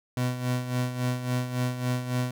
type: tone with tremolo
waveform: 30% pulse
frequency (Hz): 125.1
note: B2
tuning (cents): +23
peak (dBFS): -21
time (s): 0.17-2.31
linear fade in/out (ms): 2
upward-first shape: sine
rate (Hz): 3.6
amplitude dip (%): 65
effects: none